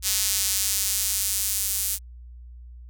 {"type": "tone with high-pass filter sweep", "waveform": "square", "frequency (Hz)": 99.4, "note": "G2", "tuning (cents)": 25, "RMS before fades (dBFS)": -25, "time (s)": [0.02, 1.99], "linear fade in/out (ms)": 50, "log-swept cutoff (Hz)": [5700, 9000], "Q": 0.85, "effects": ["added 60 Hz sine -40 dBFS peak until 2.89 s"]}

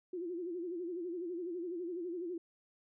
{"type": "tone with vibrato", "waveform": "sine", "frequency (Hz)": 349.2, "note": "F4", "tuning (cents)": 0, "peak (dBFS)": -37, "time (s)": [0.13, 2.38], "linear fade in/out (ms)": 5, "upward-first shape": "sine", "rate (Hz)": 12, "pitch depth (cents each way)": 100, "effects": []}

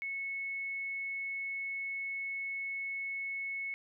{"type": "tone", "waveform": "sine", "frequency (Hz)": 2200, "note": "C#7", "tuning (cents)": -14, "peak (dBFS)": -35, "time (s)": [0.02, 3.74], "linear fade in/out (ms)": 0, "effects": []}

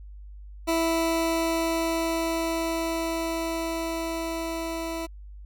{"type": "tone with level ramp", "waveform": "20% pulse", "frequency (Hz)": 329.4, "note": "E4", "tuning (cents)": -1, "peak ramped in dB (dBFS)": [-17, -25], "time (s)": [0.67, 5.07], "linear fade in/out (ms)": 20, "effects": ["added 50 Hz sine -40 dBFS peak until 5.45 s"]}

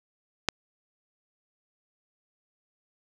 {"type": "click", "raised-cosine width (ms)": 0.2, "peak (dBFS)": -5, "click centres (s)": 0.487, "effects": ["7-bit"]}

